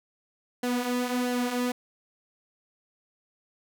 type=tone with flanger; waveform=sawtooth; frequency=246.9 Hz; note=B3; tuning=in tune; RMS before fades=-28 dBFS; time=0.63-1.72 s; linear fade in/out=5 ms; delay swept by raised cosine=0.83 to 5.43 ms; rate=1.5 Hz; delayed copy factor=-0.55; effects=none